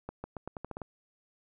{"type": "accelerating click train", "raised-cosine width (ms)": 1, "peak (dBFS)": -24, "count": 9, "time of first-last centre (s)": [0.09, 0.818], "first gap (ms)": 150, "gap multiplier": 0.85, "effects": []}